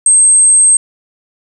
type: tone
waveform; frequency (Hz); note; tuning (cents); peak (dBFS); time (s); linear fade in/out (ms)
sine; 8372; C9; 0; -4; 0.06-0.77; 2
effects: none